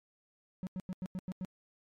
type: tone bursts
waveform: triangle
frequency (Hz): 185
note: F#3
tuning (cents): 0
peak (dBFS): -33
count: 7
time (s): 0.63-1.449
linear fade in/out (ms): 0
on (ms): 39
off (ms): 91
effects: MP3 64 kbps